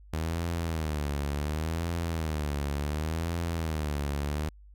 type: tone with vibrato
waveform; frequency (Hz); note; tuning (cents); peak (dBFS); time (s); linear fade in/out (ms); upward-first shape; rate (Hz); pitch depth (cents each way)
sawtooth; 77.78; D#2; 0; -25; 0.13-4.49; 5; sine; 0.69; 150
effects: added 50 Hz sine -49 dBFS peak until 4.74 s